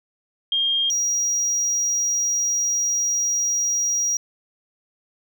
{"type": "tone pair in turn", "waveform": ["sine", "triangle"], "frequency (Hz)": [3217, 5732], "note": ["G7", "F8"], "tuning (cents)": [44, 44], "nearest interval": "minor seventh", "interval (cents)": 1000, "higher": "second", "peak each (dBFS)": -18, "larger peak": "neither", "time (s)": [[0.52, 0.9], [0.9, 4.17]], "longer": "second", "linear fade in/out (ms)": 2, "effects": []}